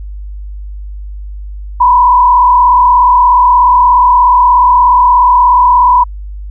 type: tone with frequency modulation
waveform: sine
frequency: 987.8 Hz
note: B5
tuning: in tune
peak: -3 dBFS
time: 1.8-6.04 s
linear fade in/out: 10 ms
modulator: 36.8 Hz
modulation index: 0.88
effects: added 50 Hz sine -21 dBFS peak until 6.5 s